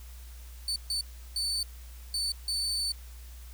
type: tone bursts at uneven times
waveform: 35% pulse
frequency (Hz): 4513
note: C#8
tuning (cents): +30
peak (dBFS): -27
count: 5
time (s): 0.68-0.76 / 0.9-1.01 / 1.36-1.63 / 2.14-2.32 / 2.48-2.92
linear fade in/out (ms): 2
effects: added 60 Hz sine -43 dBFS peak until 3.53 s + white hiss -55 dBFS RMS until 3.53 s